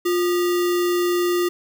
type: tone with sample-and-hold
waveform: sine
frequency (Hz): 352.5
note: F4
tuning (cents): +16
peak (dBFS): -17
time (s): 0.05-1.49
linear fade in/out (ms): 10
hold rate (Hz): 1575
effects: none